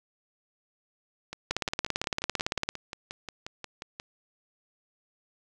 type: two click trains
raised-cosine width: 0.2 ms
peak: -20 / -10 dBFS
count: 16 / 22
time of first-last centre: 1.33-3.999 / 1.51-2.69 s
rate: 5.62 / 17.8 Hz
effects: none